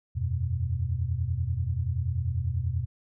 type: chord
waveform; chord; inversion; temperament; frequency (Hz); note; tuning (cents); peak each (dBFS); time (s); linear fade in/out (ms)
sine; E suspended second; none; just; 82.41 / 92.71 / 123.61; E2 / F#2 / B2; 0 / +4 / +2; -30; 0.15-2.86; 20
effects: none